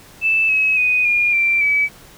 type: tone with pitch steps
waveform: sine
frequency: 2637 / 2563 / 2492 / 2422 / 2355 / 2289 Hz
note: E7 / E7 / D#7 / D#7 / D7 / D7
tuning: 0 / -49 / +2 / -47 / +4 / -45 cents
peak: -13 dBFS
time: 0.21-1.89 s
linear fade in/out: 50 ms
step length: 280 ms
effects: pink hiss -44 dBFS RMS until 2.17 s